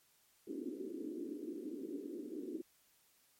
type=band-pass noise; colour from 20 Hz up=pink; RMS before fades=-44 dBFS; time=0.47-2.62 s; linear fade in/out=5 ms; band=260 to 390 Hz; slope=48 dB/octave; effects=white hiss -71 dBFS RMS until 3.39 s + MP3 64 kbps